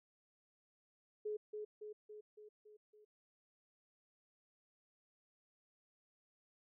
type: tone with echo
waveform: sine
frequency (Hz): 423.5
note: G#4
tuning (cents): +34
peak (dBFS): -38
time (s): 1.25-1.37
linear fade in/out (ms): 10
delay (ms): 280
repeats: 6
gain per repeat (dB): -4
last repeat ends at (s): 3.05
effects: none